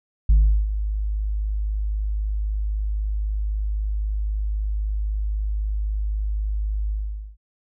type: tone with ADSR envelope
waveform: sine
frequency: 51.91 Hz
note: G#1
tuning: in tune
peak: -8 dBFS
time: 0.29-7.37 s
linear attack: 6 ms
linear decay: 370 ms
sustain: -13 dB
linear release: 460 ms
effects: tanh soft clip ceiling -10 dBFS